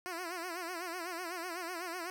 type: tone with vibrato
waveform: 10% pulse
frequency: 349.2 Hz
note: F4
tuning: in tune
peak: -30 dBFS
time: 0.06-2.1 s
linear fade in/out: 0 ms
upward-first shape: sine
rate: 8 Hz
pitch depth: 110 cents each way
effects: none